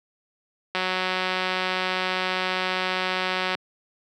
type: click train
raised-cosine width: 0.3 ms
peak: -9 dBFS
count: 519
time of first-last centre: 0.75-3.55 s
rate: 185 Hz
effects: high-pass 200 Hz 12 dB/octave